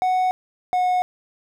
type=tone pair in turn; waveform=triangle; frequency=740 / 729 Hz; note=F#5 / F#5; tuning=0 / -26 cents; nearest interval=unison; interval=26 cents; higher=first; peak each=-15 dBFS; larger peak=neither; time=0.02-0.31 / 0.73-1.02 s; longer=neither; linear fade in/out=0 ms; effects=none

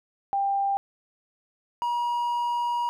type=tone pair in turn; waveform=sine / triangle; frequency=793 / 956.8 Hz; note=G5 / A#5; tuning=+20 / +45 cents; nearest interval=minor third; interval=325 cents; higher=second; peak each=-22 dBFS; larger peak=neither; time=0.33-0.77 / 1.82-2.89 s; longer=second; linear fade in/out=0 ms; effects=none

